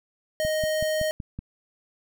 square tone, 622.3 Hz, D#5, in tune, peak -24 dBFS, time 0.4-1.11 s, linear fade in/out 0 ms
click train, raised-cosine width 5 ms, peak -21 dBFS, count 6, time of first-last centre 0.45-1.39 s, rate 5.32 Hz
effects none

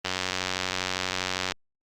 click train, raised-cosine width 0.2 ms, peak -9 dBFS, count 137, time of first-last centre 0.05-1.52 s, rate 92.5 Hz, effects Opus 32 kbps

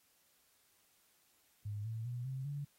sine tone with pitch steps, 103.83 / 112.58 / 122.06 / 132.34 / 143.48 Hz, G#2 / A2 / B2 / C3 / D3, 0 / +40 / -20 / +20 / -40 cents, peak -38 dBFS, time 1.65-2.65 s, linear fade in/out 10 ms, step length 200 ms, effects white hiss -72 dBFS RMS until 2.78 s + AAC 48 kbps

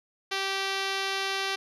5% pulse tone with low-pass filter, 388.8 Hz, G4, 14 cents flat, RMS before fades -30 dBFS, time 0.31-1.56 s, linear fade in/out 10 ms, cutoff 6600 Hz, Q 0.86, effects none

